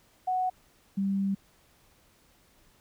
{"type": "tone pair in turn", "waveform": "sine", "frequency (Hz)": [740, 196], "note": ["F#5", "G3"], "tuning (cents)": [0, 0], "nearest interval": "octave + major seventh", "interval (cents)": 2300, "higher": "first", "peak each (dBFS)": -25, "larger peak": "neither", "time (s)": [[0.27, 0.5], [0.97, 1.35]], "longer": "second", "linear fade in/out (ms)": 10, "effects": ["pink hiss -63 dBFS RMS until 2.8 s"]}